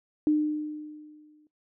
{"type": "tone with exponential decay", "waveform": "sine", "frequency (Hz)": 302.8, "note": "D#4", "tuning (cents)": -47, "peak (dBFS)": -18, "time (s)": [0.27, 1.47], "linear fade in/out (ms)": 1, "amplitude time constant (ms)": 260, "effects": ["noise-tail reverb RT60 0.2 s tail -21 dB re dry"]}